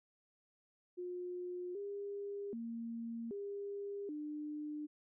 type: tone with pitch steps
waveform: sine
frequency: 358.1 / 403.4 / 230.9 / 402.8 / 299.7 Hz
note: F4 / G4 / A#3 / G4 / D4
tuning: +43 / +50 / -16 / +47 / +35 cents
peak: -40 dBFS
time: 0.97-4.87 s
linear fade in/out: 20 ms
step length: 780 ms
effects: none